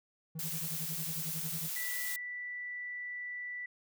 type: tone with tremolo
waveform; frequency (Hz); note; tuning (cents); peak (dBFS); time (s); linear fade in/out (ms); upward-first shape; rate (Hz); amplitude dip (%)
triangle; 160; D#3; +49; -36; 0.35-1.7; 5; sine; 11; 95
type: noise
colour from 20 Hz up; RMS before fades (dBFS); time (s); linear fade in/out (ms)
blue; -38; 0.39-2.16; 2
type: tone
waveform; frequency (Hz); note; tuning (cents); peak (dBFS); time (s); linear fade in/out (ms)
sine; 1969; B6; -6; -38; 1.76-3.66; 5
effects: none